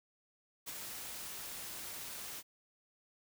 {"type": "noise with ADSR envelope", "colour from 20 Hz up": "white", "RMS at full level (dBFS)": -42, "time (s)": [0.66, 2.43], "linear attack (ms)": 23, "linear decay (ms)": 25, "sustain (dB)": -3, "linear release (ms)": 45, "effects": []}